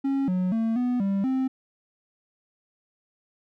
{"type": "tone with pitch steps", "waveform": "triangle", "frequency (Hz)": [273.3, 183.1, 225.3, 247.2, 196.7, 262], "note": ["C#4", "F#3", "A3", "B3", "G3", "C4"], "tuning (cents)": [-24, -18, 41, 2, 6, 2], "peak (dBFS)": -20, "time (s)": [0.04, 1.48], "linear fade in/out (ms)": 10, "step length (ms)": 240, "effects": []}